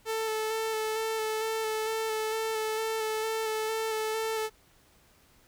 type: tone with vibrato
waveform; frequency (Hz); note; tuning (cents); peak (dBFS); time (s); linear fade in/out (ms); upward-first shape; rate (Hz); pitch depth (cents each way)
sawtooth; 440; A4; 0; -25; 0.05-4.5; 50; square; 2.2; 15
effects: pink hiss -62 dBFS RMS until 5.47 s